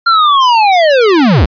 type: linear sweep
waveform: square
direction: down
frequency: 1396 to 46.45 Hz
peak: -6 dBFS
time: 0.06-1.46 s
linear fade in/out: 10 ms
effects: resampled to 11025 Hz